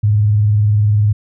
sine tone with vibrato, 104.9 Hz, G#2, 18 cents sharp, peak -9 dBFS, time 0.03-1.13 s, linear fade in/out 10 ms, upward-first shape triangle, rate 20 Hz, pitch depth 100 cents each way, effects none

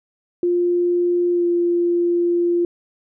sine tone with pitch glide, 351.1 to 346.7 Hz, F4 to F4, +9 to -13 cents, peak -15 dBFS, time 0.43-2.65 s, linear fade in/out 2 ms, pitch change -22 cents, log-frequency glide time 1.32-1.45 s, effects none

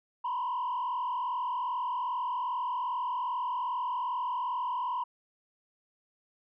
sine tone with frequency modulation, 987.8 Hz, B5, in tune, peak -28 dBFS, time 0.24-5.04 s, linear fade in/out 10 ms, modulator 42.5 Hz, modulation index 1.2, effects tanh soft clip ceiling -27 dBFS

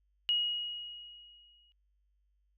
sine tone with exponential decay, 2893 Hz, F#7, 40 cents flat, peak -25 dBFS, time 0.29-1.72 s, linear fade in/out 0 ms, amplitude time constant 310 ms, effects added 50 Hz sine -70 dBFS peak until 2.57 s

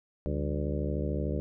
harmonic tone with a mistuned harmonic, 73.42 Hz, D2, in tune, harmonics 1 / 2 / 3 / 4 / 5 / 6 / 7 / 8, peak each -32 / -35 / -37 / -38 / -39 / -40 / -40 / -41 dBFS, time 0.26-1.4 s, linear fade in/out 0 ms, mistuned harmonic 3, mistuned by -140 cents, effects none

